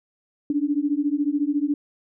sine beating tone pair, 283.7 / 297.7 Hz, C#4 / D4, +40 / +24 cents, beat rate 14 Hz, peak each -23 dBFS, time 0.5-1.74 s, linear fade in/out 2 ms, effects none

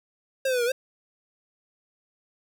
square exponential two-way sweep, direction down then up, 541 to 465.9 to 541 Hz, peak -23 dBFS, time 0.45-0.72 s, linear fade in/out 5 ms, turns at 0.65 s, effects none

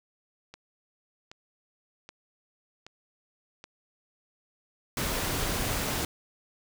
click train, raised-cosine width 0.2 ms, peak -27 dBFS, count 5, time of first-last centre 0.54-3.641 s, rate 1.29 Hz
pink noise, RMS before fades -30 dBFS, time 4.97-6.05 s, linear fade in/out 2 ms
effects none

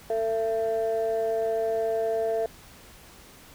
sine tone pair together, 448.2 / 670.9 Hz, A4 / E5, +32 / +30 cents, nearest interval perfect fifth, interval 698 cents, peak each -25 dBFS, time 0.1-2.46 s, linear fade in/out 2 ms, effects tanh soft clip ceiling -19 dBFS + pink hiss -50 dBFS RMS until 3.54 s

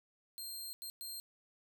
15% pulse tone bursts at uneven times, 4186 Hz, C8, in tune, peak -36 dBFS, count 3, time 0.38-0.73 / 0.82-0.9 / 1.01-1.2 s, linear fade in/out 0 ms, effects none

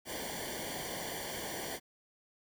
pink noise with comb filter, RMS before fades -40 dBFS, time 0.05-1.8 s, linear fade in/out 50 ms, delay 0.77 ms, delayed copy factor -0.9, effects none

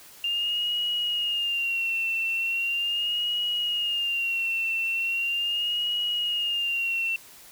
sine tone with vibrato, 2794 Hz, F7, in tune, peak -24 dBFS, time 0.24-7.16 s, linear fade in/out 2 ms, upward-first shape sine, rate 0.39 Hz, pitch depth 65 cents each way, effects white hiss -49 dBFS RMS until 7.51 s

